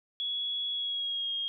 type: tone with pitch glide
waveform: sine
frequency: 3363 to 3248 Hz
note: G#7 to G#7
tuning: +21 to -39 cents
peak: -30 dBFS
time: 0.2-1.48 s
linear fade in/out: 0 ms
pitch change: -60 cents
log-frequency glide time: 0.71-1.32 s
effects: none